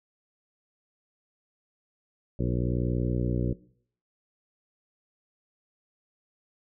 harmonic tone with a mistuned harmonic, 60.7 Hz, B1, 29 cents flat, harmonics 1 / 2 / 3 / 4 / 5 / 6 / 7 / 8 / 9, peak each -31 / -29 / -31 / -36 / -35 / -36 / -40 / -42 / -41 dBFS, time 2.39-3.53 s, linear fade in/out 5 ms, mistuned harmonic 8, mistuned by -18 cents, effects noise-tail reverb RT60 0.6 s tail -20 dB re dry

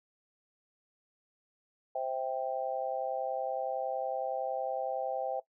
sine chord, C major, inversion none, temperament just, 523.3 / 654.1 / 784.9 Hz, C5 / E5 / G5, 0 / -14 / +2 cents, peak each -36 / -36 / -35 dBFS, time 1.95-5.4 s, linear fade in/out 5 ms, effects noise-tail reverb RT60 0.1 s tail -18 dB re dry

